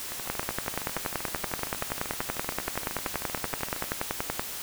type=two click trains; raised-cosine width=0.5 ms; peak=-12 / -20 dBFS; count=44 / 50; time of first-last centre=0.3-4.395 / 0.12-3.918 s; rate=10.5 / 12.9 Hz; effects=white hiss -37 dBFS RMS until 4.62 s